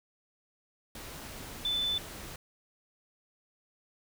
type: tone in noise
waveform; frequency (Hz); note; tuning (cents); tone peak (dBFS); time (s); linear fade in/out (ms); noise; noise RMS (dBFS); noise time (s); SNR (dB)
sine; 3512; A7; -4; -28; 1.65-1.98; 2; pink; -44; 0.95-2.36; +13
effects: none